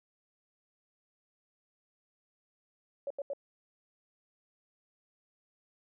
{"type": "tone bursts", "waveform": "sine", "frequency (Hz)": 561, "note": "C#5", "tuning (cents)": 21, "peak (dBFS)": -33, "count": 3, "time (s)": [3.07, 3.334], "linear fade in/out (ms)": 2, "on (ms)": 34, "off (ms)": 81, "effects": []}